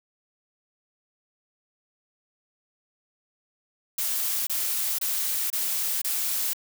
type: noise bursts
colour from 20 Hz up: blue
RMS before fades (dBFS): -27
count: 5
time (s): 3.98-6.534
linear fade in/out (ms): 5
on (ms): 490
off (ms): 26
effects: none